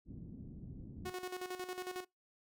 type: low-pass noise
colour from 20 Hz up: white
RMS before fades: -49 dBFS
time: 0.05-1.13 s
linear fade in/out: 50 ms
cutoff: 250 Hz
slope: 24 dB/octave
type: tone with tremolo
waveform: sawtooth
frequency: 365.7 Hz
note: F#4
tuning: 20 cents flat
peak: -35 dBFS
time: 1.05-2.05 s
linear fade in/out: 10 ms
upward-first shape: square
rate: 11 Hz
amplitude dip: 65%
effects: noise-tail reverb RT60 0.2 s tail -25 dB re dry